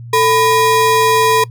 square ring-modulated tone, 719 Hz, F#5, 50 cents flat, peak -7 dBFS, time 0.13-1.44 s, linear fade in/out 5 ms, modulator 276 Hz, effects noise-tail reverb RT60 0.1 s tail -22 dB re dry + added 118 Hz sine -28 dBFS peak until 1.5 s

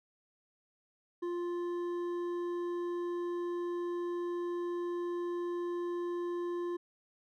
sine tone with hard clipping, 349.2 Hz, F4, in tune, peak -35 dBFS, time 1.22-6.77 s, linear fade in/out 10 ms, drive 7 dB, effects none

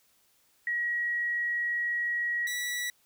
sine / sawtooth tone pair in turn, 1907 / 1948.2 Hz, A#6 / B6, +39 / -24 cents, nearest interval unison, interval 37 cents, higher second, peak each -27 dBFS, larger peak neither, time 0.67-2.47 / 2.47-2.9 s, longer first, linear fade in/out 2 ms, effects white hiss -67 dBFS RMS until 3.05 s

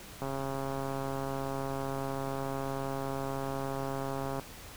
click train, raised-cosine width 1 ms, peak -22 dBFS, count 569, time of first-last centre 0.22-4.396 s, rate 136 Hz, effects pink hiss -48 dBFS RMS until 4.76 s

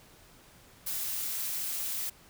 blue noise, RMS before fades -34 dBFS, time 0.86-2.1 s, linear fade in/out 10 ms, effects pink hiss -57 dBFS RMS until 2.29 s

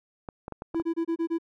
clicks, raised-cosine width 1 ms, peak -22 dBFS, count 6, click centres 0.288 / 0.481 / 0.523 / 0.621 / 0.746 / 0.799 s
triangle tone bursts, 331.8 Hz, E4, 11 cents sharp, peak -22 dBFS, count 6, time 0.74-1.385 s, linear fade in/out 20 ms, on 85 ms, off 27 ms
effects none

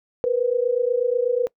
sine tone pair together, 474.8 / 503 Hz, A#4 / B4, +32 / +32 cents, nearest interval minor second, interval 100 cents, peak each -21 dBFS, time 0.24-1.47 s, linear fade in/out 0 ms, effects noise-tail reverb RT60 0.1 s tail -23 dB re dry

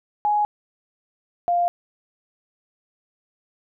sine tone pair in turn, 835 / 698.7 Hz, G#5 / F5, +9 / +1 cents, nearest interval minor third, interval 308 cents, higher first, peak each -17 dBFS, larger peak neither, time 0.25-0.45 / 1.48-1.68 s, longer neither, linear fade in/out 0 ms, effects none

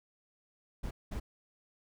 brown noise bursts at uneven times, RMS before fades -37 dBFS, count 2, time 0.83-0.91 / 1.11-1.2 s, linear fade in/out 10 ms, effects none

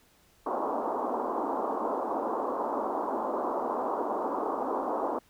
white band-pass noise, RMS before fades -31 dBFS, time 0.46-5.19 s, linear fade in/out 5 ms, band 240 to 1100 Hz, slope 48 dB/octave, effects pink hiss -63 dBFS RMS until 5.29 s

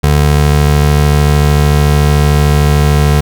square tone pair together, 73.42 / 146.83 Hz, D2 / D3, 0 / 0 cents, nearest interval octave, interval 1200 cents, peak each -10 dBFS, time 0.03-3.21 s, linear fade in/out 10 ms, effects none

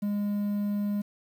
triangle tone with quantisation, 205.1 Hz, G#3, 21 cents flat, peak -24 dBFS, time 0.02-1.02 s, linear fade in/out 10 ms, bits 9, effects none

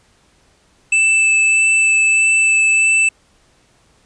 square tone with vibrato, 2637 Hz, E7, in tune, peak -11 dBFS, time 0.92-3.09 s, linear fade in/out 5 ms, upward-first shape sine, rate 1.6 Hz, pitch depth 8 cents each way, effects pink hiss -55 dBFS RMS until 4.05 s + resampled to 22050 Hz

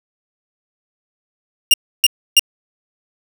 sawtooth tone bursts, 2808 Hz, F7, 9 cents sharp, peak -3 dBFS, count 3, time 1.71-2.394 s, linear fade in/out 2 ms, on 28 ms, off 300 ms, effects none

